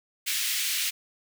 pink high-pass noise, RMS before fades -28 dBFS, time 0.26-0.91 s, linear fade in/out 20 ms, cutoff 2100 Hz, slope 24 dB/octave, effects none

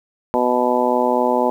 harmonic tone, 124 Hz, B2, 7 cents sharp, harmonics 2 / 3 / 4 / 5 / 6 / 7 / 8, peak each -22 / -23 / -21 / -21 / -28 / -20 / -25 dBFS, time 0.34-1.5 s, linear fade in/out 0 ms, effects 8-bit

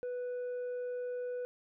sine tone with tanh clipping, 493.9 Hz, B4, in tune, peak -36 dBFS, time 0.03-1.45 s, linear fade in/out 0 ms, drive 3 dB, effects none

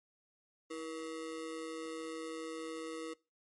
square ring-modulated tone, 401.3 Hz, G4, 41 cents sharp, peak -38 dBFS, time 0.7-3.14 s, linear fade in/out 10 ms, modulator 77.2 Hz, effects noise-tail reverb RT60 0.3 s tail -23 dB re dry + MP3 48 kbps

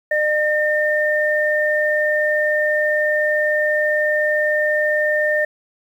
sine tone pair together, 605 / 1813 Hz, D#5 / A#6, -49 / -49 cents, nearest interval octave + perfect fifth, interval 1900 cents, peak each -18 dBFS, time 0.11-5.45 s, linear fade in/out 5 ms, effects 8-bit

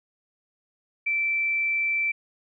sine tone, 2333 Hz, D7, 12 cents flat, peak -22 dBFS, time 1.06-2.12 s, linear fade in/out 10 ms, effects none

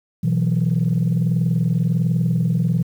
sine chord, B suspended fourth, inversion none, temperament equal, 123.47 / 164.81 / 185 Hz, B2 / E3 / F#3, 0 / 0 / 0 cents, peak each -19 / -17 / -23 dBFS, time 0.23-2.83 s, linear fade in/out 10 ms, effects tanh soft clip ceiling -11 dBFS + 8-bit

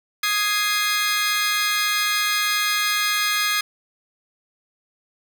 20% pulse chord, Ab major, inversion second, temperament equal, 1244.5 / 1661.2 / 2093 Hz, Eb6 / Ab6 / C7, 0 / 0 / 0 cents, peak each -19 dBFS, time 0.23-3.61 s, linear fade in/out 5 ms, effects none

